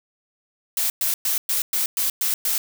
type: noise bursts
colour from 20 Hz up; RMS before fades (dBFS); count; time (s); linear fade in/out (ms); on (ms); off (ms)
blue; -22; 8; 0.77-2.58; 2; 130; 110
effects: none